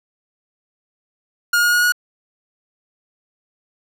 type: tone with pitch steps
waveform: 45% pulse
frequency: 1426 / 1435.1 / 1444.2 / 1453.4 Hz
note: F6 / F6 / F#6 / F#6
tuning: +36 / +47 / -42 / -31 cents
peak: -13 dBFS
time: 1.53-1.922 s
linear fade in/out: 5 ms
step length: 98 ms
effects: none